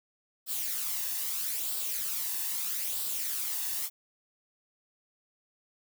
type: noise with flanger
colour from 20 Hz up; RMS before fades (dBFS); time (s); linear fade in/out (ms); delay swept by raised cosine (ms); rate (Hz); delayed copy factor
blue; -33; 0.46-3.9; 50; 0.23 to 1.12; 0.78; +0.5
effects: none